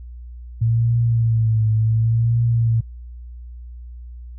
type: tone with vibrato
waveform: sine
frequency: 113.4 Hz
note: A#2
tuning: 47 cents flat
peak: -14 dBFS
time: 0.61-2.81 s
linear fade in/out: 10 ms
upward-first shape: triangle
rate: 0.69 Hz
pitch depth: 69 cents each way
effects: added 60 Hz sine -33 dBFS peak until 4.38 s